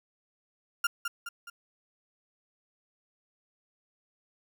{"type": "tone with echo", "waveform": "35% pulse", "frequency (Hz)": 1396.9, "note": "F6", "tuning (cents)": 0, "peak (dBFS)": -22, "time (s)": [0.84, 0.87], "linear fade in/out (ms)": 5, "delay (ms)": 210, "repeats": 3, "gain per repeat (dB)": -6, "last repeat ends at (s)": 1.5, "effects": []}